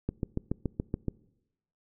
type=click train; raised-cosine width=3 ms; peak=-16 dBFS; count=8; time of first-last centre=0.09-1.083 s; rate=7.05 Hz; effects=noise-tail reverb RT60 0.9 s tail -23 dB re dry